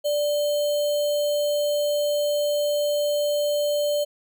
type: tone with sample-and-hold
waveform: sine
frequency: 587.3 Hz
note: D5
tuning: in tune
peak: -20 dBFS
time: 0.04-4.05 s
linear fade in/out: 20 ms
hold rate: 3675 Hz
effects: none